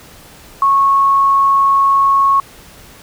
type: tone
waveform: sine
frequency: 1100 Hz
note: C#6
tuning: 14 cents flat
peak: -8 dBFS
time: 0.62-2.4 s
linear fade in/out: 2 ms
effects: pink hiss -40 dBFS RMS until 3.02 s